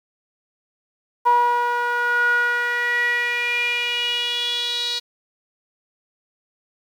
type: tone with band-pass filter sweep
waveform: sawtooth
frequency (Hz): 481.8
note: B4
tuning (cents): -43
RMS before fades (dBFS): -21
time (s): 1.25-5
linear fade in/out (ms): 20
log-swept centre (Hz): 970 to 4100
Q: 6.8
effects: 8-bit